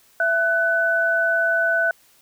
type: tone pair together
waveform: sine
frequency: 666.8 / 1497 Hz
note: E5 / F#6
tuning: +20 / +20 cents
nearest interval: octave + major second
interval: 1400 cents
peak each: -22 / -18 dBFS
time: 0.2-1.91 s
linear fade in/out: 2 ms
effects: white hiss -56 dBFS RMS until 2.21 s

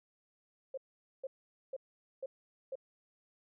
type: tone bursts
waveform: sine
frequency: 532 Hz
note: C5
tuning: 29 cents sharp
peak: -37 dBFS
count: 5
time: 0.74-2.755 s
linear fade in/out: 5 ms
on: 35 ms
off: 460 ms
effects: none

